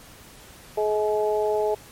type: harmonic tone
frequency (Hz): 212.1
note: G#3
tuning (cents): +37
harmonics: 2 / 3 / 4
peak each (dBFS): -22 / -26 / -28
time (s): 0.77-1.75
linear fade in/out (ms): 10
effects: pink hiss -47 dBFS RMS until 1.91 s + MP3 64 kbps